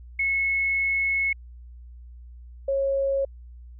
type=tone pair in turn; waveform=sine; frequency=2189 / 547.2 Hz; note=C#7 / C#5; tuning=-22 / -23 cents; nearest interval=2 octaves; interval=2401 cents; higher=first; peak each=-21 dBFS; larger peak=neither; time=0.19-1.33 / 2.68-3.25 s; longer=first; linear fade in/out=5 ms; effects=added 60 Hz sine -41 dBFS peak until 3.79 s